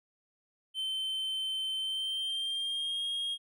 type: tone with pitch glide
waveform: triangle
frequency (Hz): 3089 to 3256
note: G7 to G#7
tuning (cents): -26 to -35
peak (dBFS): -30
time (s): 0.74-3.38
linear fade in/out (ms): 50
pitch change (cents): +91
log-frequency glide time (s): 1.78-3.05
effects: none